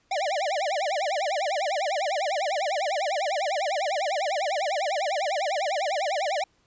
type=tone with vibrato; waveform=square; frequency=677 Hz; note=E5; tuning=46 cents sharp; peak=-25 dBFS; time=0.11-6.44 s; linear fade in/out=5 ms; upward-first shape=sine; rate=10 Hz; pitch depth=290 cents each way; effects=pink hiss -66 dBFS RMS until 6.66 s + resampled to 16000 Hz